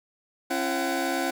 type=tone cluster; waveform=25% pulse; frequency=270.2 / 339.4 / 749 Hz; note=C#4 / F4 / F#5; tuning=-44 / -49 / +21 cents; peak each=-26 dBFS; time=0.5-1.31 s; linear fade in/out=10 ms; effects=none